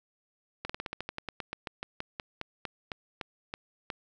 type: slowing click train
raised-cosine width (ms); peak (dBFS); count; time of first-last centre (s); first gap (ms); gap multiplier
0.3; -19; 22; 0.65-3.902; 45; 1.11
effects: none